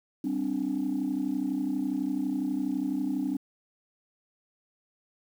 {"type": "chord", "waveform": "sine", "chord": "G suspended fourth", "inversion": "none", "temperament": "equal", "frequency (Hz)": [196, 261.6, 293.7], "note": ["G3", "C4", "D4"], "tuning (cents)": [0, 0, 0], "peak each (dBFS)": [-34, -29, -29], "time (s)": [0.24, 3.37], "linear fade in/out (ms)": 5, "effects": ["tanh soft clip ceiling -21 dBFS", "9-bit"]}